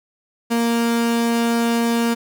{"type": "tone pair together", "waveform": "35% pulse", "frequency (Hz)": [233.1, 698.5], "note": ["A#3", "F5"], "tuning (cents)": [0, 0], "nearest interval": "octave + perfect fifth", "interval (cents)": 1900, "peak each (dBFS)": [-15, -27], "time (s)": [0.5, 2.15], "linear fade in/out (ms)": 20, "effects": []}